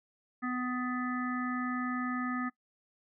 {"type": "harmonic tone", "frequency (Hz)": 250, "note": "B3", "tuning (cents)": 21, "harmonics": [1, 3, 5, 7, 8], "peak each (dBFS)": [-33, -45, -37, -41, -46], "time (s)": [0.42, 2.5], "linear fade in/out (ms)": 20, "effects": ["noise-tail reverb RT60 0.1 s tail -20 dB re dry"]}